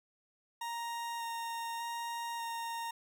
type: tone with vibrato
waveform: 40% pulse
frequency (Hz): 930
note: A#5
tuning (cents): -4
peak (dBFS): -36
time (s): 0.61-2.91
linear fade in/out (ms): 5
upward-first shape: square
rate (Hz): 0.84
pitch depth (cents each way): 8
effects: none